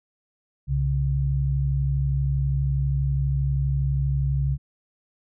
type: tone pair together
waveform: sine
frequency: 65.41 / 137.8 Hz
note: C2 / C#3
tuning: 0 / -10 cents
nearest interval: octave + minor second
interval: 1290 cents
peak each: -24 / -22 dBFS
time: 0.67-4.58 s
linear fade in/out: 50 ms
effects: none